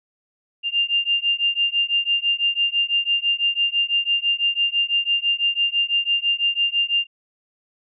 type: beating tone pair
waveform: sine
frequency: 2794 / 2800 Hz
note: F7 / F7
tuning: 0 / +4 cents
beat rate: 6 Hz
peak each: -21 dBFS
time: 0.63-7.07 s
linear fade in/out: 50 ms
effects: none